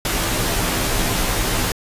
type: noise with comb filter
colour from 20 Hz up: pink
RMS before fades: -20 dBFS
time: 0.05-1.72 s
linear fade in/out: 2 ms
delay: 14 ms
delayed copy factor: -0.75
effects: resampled to 32000 Hz